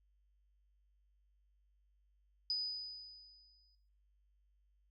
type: tone with exponential decay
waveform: sine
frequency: 4978 Hz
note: D#8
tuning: in tune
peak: -32 dBFS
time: 2.5-3.75 s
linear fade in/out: 1 ms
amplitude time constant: 270 ms
effects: noise-tail reverb RT60 0.7 s tail -18 dB re dry + added 50 Hz sine -70 dBFS peak until 4.9 s